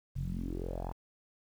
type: tone with low-pass filter sweep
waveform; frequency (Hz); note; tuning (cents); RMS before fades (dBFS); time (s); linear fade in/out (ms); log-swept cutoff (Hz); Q
sawtooth; 43.84; F1; +7; -37; 0.15-0.93; 20; 120 to 960; 5
effects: 10-bit